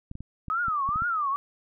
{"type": "clicks", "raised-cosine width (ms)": 5, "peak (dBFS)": -25, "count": 8, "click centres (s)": [0.114, 0.154, 0.206, 0.483, 0.683, 0.89, 0.959, 1.021]}
{"type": "tone with vibrato", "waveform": "sine", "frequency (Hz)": 1244.5, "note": "D#6", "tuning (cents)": 0, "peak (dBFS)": -24, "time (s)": [0.5, 1.36], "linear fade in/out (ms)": 0, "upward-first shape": "triangle", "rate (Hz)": 2.2, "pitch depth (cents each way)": 270}
{"effects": []}